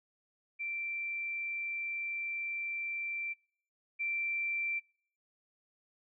sine tone pair in turn, 2349 / 2349 Hz, D7 / D7, 0 / 0 cents, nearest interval unison, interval 0 cents, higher neither, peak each -35 / -32 dBFS, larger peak second, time 0.59-3.34 / 3.99-4.8 s, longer first, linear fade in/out 20 ms, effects noise-tail reverb RT60 0.6 s tail -25 dB re dry

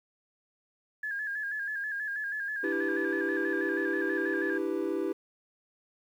sine tone with vibrato, 1668 Hz, G#6, 7 cents sharp, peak -31 dBFS, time 1.03-4.58 s, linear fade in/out 5 ms, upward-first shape square, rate 6.2 Hz, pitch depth 51 cents each way
triangle chord, E minor seventh, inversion third, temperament equal, 293.7 / 329.6 / 392 / 493.9 Hz, D4 / E4 / G4 / B4, 0 / 0 / 0 / 0 cents, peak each -34 / -30 / -30 / -35 dBFS, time 2.63-5.13 s, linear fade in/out 10 ms
effects tanh soft clip ceiling -19 dBFS + 10-bit

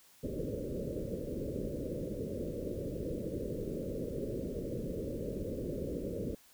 white low-pass noise, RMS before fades -38 dBFS, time 0.23-6.35 s, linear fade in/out 5 ms, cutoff 570 Hz, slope 96 dB/octave, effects white hiss -62 dBFS RMS until 6.53 s

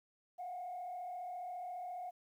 sine tone with frequency modulation, 720 Hz, F#5, 47 cents flat, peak -40 dBFS, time 0.38-2.11 s, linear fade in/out 20 ms, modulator 34.6 Hz, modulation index 0.69, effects tanh soft clip ceiling -37 dBFS + 12-bit

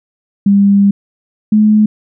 sine tone pair in turn, 200 / 213.2 Hz, G3 / G#3, +35 / +46 cents, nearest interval minor second, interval 111 cents, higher second, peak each -5 dBFS, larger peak neither, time 0.46-0.91 / 1.52-1.86 s, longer first, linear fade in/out 5 ms, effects none

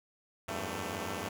5% pulse tone cluster, 84.1 / 96 / 102.4 / 223.4 Hz, E2 / G2 / G#2 / A3, +35 / -36 / -24 / +27 cents, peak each -30 / -29 / -32 / -29 dBFS, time 0.48-1.29 s, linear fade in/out 5 ms, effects none

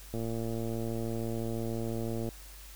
click train, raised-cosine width 2 ms, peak -23 dBFS, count 246, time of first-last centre 0.14-2.289 s, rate 114 Hz, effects added 50 Hz sine -48 dBFS peak until 2.75 s + white hiss -52 dBFS RMS until 2.75 s

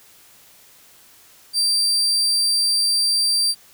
35% pulse tone, 4699 Hz, D8, in tune, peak -15 dBFS, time 1.53-3.55 s, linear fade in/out 50 ms, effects white hiss -50 dBFS RMS until 3.73 s

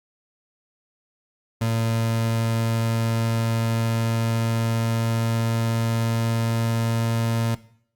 30% pulse tone with pitch glide, 113.8 to 114.86 Hz, A#2 to A#2, -41 to -25 cents, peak -18 dBFS, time 1.61-7.55 s, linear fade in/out 5 ms, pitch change +16 cents, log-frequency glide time 1.77-7.25 s, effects noise-tail reverb RT60 0.6 s tail -18 dB re dry + Opus 48 kbps

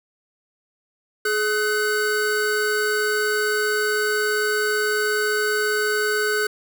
square tone pair together, 422.7 / 1506.3 Hz, G#4 / F#6, +31 / +31 cents, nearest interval octave + minor seventh, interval 2200 cents, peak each -23 dBFS, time 1.25-6.47 s, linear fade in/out 5 ms, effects none

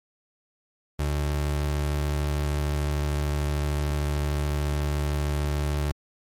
30% pulse tone, 73.42 Hz, D2, in tune, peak -21 dBFS, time 0.99-5.92 s, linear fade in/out 5 ms, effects MP3 64 kbps

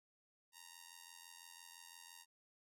5% pulse tone with amplitude modulation, 932.3 Hz, A#5, in tune, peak -40 dBFS, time 0.52-2.26 s, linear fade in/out 50 ms, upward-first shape sine, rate 85.9 Hz, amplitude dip 85%, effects none

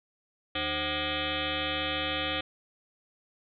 sine tone with frequency modulation, 1884 Hz, A#6, 18 cents sharp, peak -28 dBFS, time 0.55-2.41 s, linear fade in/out 5 ms, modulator 226 Hz, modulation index 7.6, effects none

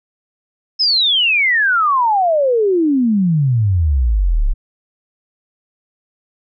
sine exponential sweep, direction down, 5274 to 30.91 Hz, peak -11 dBFS, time 0.79-4.54 s, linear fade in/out 20 ms, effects none

